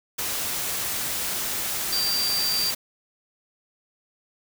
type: tone in noise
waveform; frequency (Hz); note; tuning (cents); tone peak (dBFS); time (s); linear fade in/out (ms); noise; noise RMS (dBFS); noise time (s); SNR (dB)
sine; 4700; D8; +1; -23; 1.92-2.71; 10; white; -28; 0.18-2.75; +2
effects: none